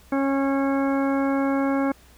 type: harmonic tone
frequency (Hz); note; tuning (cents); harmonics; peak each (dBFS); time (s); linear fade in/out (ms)
274; C#4; -20; 1 / 2 / 3 / 4 / 5 / 6 / 8; -21 / -27 / -31 / -33 / -35 / -37 / -39; 0.12-1.92; 5
effects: added 62 Hz sine -54 dBFS peak until 2.17 s + pink hiss -54 dBFS RMS until 2.17 s